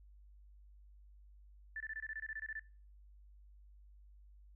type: tone bursts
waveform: sine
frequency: 1760 Hz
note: A6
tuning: in tune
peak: -40 dBFS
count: 13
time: 1.76-2.595 s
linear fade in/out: 2 ms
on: 43 ms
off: 23 ms
effects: noise-tail reverb RT60 0.4 s tail -21 dB re dry + added 50 Hz sine -57 dBFS peak until 4.55 s